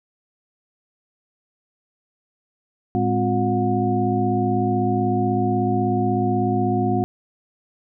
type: tone cluster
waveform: sine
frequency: 110.9 / 205 / 261.2 / 357.8 / 724 Hz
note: A2 / G#3 / C4 / F4 / F#5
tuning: +14 / -22 / -3 / +42 / -38 cents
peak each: -24 dBFS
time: 2.95-7.04 s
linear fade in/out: 0 ms
effects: none